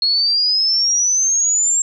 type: exponential sweep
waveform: sine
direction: up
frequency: 4286 to 7520 Hz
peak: -13 dBFS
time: 0.02-1.82 s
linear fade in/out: 2 ms
effects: none